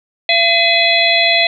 harmonic tone with a mistuned harmonic, 678 Hz, E5, 49 cents sharp, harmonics 1 / 3 / 4 / 5 / 6, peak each -16 / -16 / -16 / -16 / -16 dBFS, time 0.29-1.47 s, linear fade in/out 2 ms, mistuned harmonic 4, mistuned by -120 cents, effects none

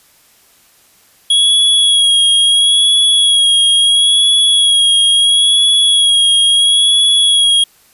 square tone with vibrato, 3322 Hz, G#7, in tune, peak -8 dBFS, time 1.3-7.64 s, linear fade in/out 5 ms, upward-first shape sine, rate 0.74 Hz, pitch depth 30 cents each way, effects white hiss -49 dBFS RMS until 7.93 s + resampled to 32000 Hz

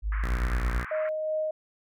sine tone, 51.91 Hz, G#1, in tune, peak -25 dBFS, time 0.02-0.82 s, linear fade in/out 50 ms
pink band-pass noise, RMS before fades -39 dBFS, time 0.12-1.09 s, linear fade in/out 0 ms, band 1100 to 2100 Hz, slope 48 dB/octave
sawtooth tone with vibrato, 60.9 Hz, B1, 24 cents flat, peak -27 dBFS, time 0.23-0.85 s, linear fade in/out 10 ms, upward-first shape sine, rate 14 Hz, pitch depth 12 cents each way
sine tone with tremolo, 622.3 Hz, D#5, in tune, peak -25 dBFS, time 0.91-1.51 s, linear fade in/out 5 ms, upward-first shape sine, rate 2.7 Hz, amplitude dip 30%
effects none

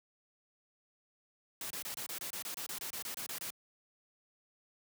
white noise bursts, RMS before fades -41 dBFS, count 16, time 1.61-3.504 s, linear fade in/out 2 ms, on 94 ms, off 26 ms, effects high-pass 100 Hz 12 dB/octave

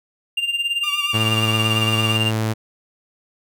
triangle tone with tremolo, 2794 Hz, F7, in tune, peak -15 dBFS, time 0.37-2.31 s, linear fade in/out 5 ms, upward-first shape sine, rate 18 Hz, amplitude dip 70%
sawtooth tone with vibrato, 1174.7 Hz, D6, in tune, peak -24 dBFS, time 0.83-2.17 s, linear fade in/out 10 ms, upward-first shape sine, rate 8.6 Hz, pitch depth 43 cents each way
sawtooth tone, 110 Hz, A2, in tune, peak -15 dBFS, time 1.13-2.54 s, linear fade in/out 20 ms
effects none

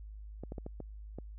clicks, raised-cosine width 2 ms, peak -28 dBFS, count 6, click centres 0.436 / 0.521 / 0.582 / 0.664 / 0.803 / 1.186 s, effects added 52 Hz sine -44 dBFS peak until 1.38 s

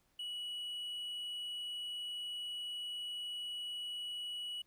triangle tone, 2933 Hz, F#7, 16 cents flat, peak -38 dBFS, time 0.19-4.62 s, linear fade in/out 5 ms, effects pink hiss -75 dBFS RMS until 4.66 s

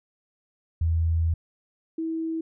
sine tone pair in turn, 82.2 / 324.3 Hz, E2 / E4, -4 / -28 cents, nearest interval 2 octaves, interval 2376 cents, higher second, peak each -20 / -26 dBFS, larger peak first, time 0.81-1.34 / 1.98-2.41 s, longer first, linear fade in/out 5 ms, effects none

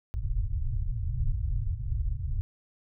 pink low-pass noise, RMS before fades -29 dBFS, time 0.14-2.41 s, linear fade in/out 0 ms, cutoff 130 Hz, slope 96 dB/octave, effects none

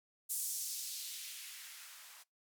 violet noise with band-pass filter sweep, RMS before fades -44 dBFS, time 0.29-2.24 s, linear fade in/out 20 ms, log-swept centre 9000 to 890 Hz, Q 1.2, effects noise-tail reverb RT60 0.2 s tail -24 dB re dry

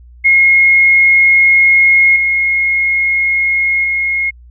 sine tone with level steps, 2155 Hz, C#7, 49 cents flat, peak -5 / -10 / -12 dBFS, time 0.24-4.31 s, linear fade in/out 20 ms, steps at 2.16 / 3.84 s, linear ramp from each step 2 ms, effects added 60 Hz sine -36 dBFS peak until 4.5 s

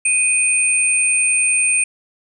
sine tone pair together, 2489 / 8870 Hz, D#7 / C#9, 0 / 0 cents, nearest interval octave + minor seventh, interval 2200 cents, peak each -16 dBFS, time 0.05-1.84 s, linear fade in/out 5 ms, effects none

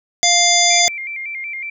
harmonic tone, 698.5 Hz, F5, in tune, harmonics 1 / 3 / 5 / 7 / 9 / 10, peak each -18 / -18 / -18 / -18 / -18 / -18 dBFS, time 0.23-0.88 s, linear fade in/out 0 ms
sine tone with vibrato, 2227 Hz, C#7, 7 cents sharp, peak -24 dBFS, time 0.7-1.7 s, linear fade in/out 5 ms, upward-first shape square, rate 5.4 Hz, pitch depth 85 cents each way
effects none

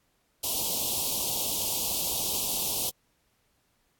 white band-stop noise, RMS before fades -29 dBFS, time 0.43-2.9 s, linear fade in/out 10 ms, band 1000 to 2800 Hz, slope 48 dB/octave, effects pink hiss -71 dBFS RMS until 3.99 s + AAC 64 kbps

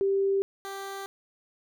sine / 15% pulse tone pair in turn, 392.2 / 392.2 Hz, G4 / G4, +1 / +1 cents, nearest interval unison, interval 0 cents, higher neither, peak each -22 / -29 dBFS, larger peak first, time 0.01-0.42 / 0.65-1.06 s, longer neither, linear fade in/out 0 ms, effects none

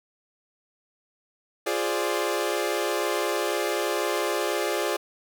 sawtooth chord, D half-diminished seventh, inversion first, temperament equal, 349.2 / 415.3 / 523.3 / 587.3 Hz, F4 / Ab4 / C5 / D5, 0 / 0 / 0 / 0 cents, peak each -26 / -25 / -28 / -26 dBFS, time 1.66-4.97 s, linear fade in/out 10 ms, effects none

